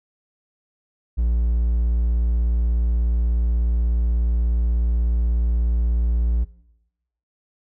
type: tone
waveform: triangle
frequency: 58.27 Hz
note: A#1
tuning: in tune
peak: -15 dBFS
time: 1.17-6.45 s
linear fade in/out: 20 ms
effects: noise-tail reverb RT60 0.9 s tail -20 dB re dry